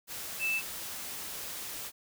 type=tone in noise; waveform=sine; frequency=2637 Hz; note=E7; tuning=in tune; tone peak=-28 dBFS; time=0.39-0.62 s; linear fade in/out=50 ms; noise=white; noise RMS=-40 dBFS; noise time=0.07-1.92 s; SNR=+9 dB; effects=none